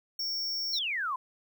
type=tone; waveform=square; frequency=5480 Hz; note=F8; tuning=34 cents flat; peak=-31 dBFS; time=0.19-0.79 s; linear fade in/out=5 ms
type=exponential sweep; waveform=sine; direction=down; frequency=4340 to 987.8 Hz; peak=-29 dBFS; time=0.73-1.16 s; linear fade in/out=5 ms
effects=11-bit